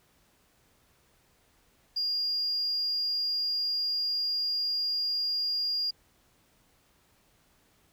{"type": "tone", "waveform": "sine", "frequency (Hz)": 4826, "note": "D8", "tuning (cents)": 46, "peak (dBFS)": -26, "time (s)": [1.96, 5.91], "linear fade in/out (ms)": 10, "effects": ["tanh soft clip ceiling -22 dBFS", "pink hiss -66 dBFS RMS until 7.92 s"]}